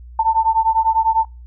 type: beating tone pair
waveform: sine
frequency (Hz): 889 / 899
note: A5 / A5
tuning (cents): +18 / +37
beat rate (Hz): 10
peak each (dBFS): -16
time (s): 0.19-1.25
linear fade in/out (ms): 5
effects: noise-tail reverb RT60 0.3 s tail -26 dB re dry + added 60 Hz sine -35 dBFS peak until 1.46 s